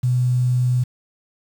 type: tone with quantisation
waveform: sine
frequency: 124.8 Hz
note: B2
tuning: 19 cents sharp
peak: -15 dBFS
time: 0.03-0.84 s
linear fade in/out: 10 ms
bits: 7
effects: none